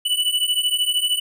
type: beating tone pair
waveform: square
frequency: 2960 / 2973 Hz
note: F#7 / F#7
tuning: 0 / +8 cents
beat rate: 13 Hz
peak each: -23 / -21 dBFS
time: 0.05-1.2 s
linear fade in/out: 10 ms
effects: none